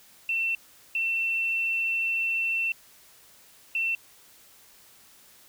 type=tone bursts at uneven times; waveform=sine; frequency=2693 Hz; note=E7; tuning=36 cents sharp; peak=-24 dBFS; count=3; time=0.29-0.55 / 0.95-2.72 / 3.75-3.95 s; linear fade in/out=2 ms; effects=white hiss -55 dBFS RMS until 5.48 s